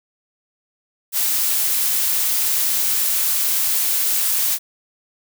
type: noise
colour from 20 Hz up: blue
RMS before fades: -19 dBFS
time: 1.12-4.59 s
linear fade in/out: 50 ms
effects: none